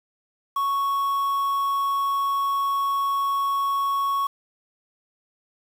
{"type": "tone with quantisation", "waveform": "triangle", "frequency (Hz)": 1108.7, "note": "C#6", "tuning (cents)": 0, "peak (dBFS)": -19, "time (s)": [0.56, 4.27], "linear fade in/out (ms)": 5, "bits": 7, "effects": []}